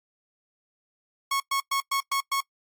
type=tone bursts; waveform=sawtooth; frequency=1100 Hz; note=C#6; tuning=14 cents flat; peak=-20 dBFS; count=6; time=1.31-2.406 s; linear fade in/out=5 ms; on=91 ms; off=110 ms; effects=noise-tail reverb RT60 0.1 s tail -22 dB re dry + AAC 64 kbps